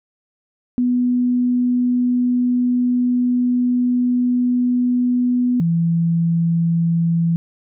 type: tone pair in turn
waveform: sine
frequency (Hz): 246.9 / 167.36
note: B3 / E3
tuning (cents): 0 / +27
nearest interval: perfect fifth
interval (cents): 673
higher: first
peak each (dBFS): -14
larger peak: neither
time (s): 0.78-5.6 / 5.6-7.36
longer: first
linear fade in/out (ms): 0
effects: none